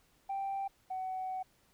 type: tone pair in turn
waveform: sine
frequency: 784 / 750.3 Hz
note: G5 / F#5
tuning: 0 / +24 cents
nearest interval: minor second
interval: 76 cents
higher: first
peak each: -32 / -34 dBFS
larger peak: first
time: 0.29-0.68 / 0.9-1.43 s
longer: second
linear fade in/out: 10 ms
effects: tanh soft clip ceiling -31 dBFS + pink hiss -69 dBFS RMS until 1.73 s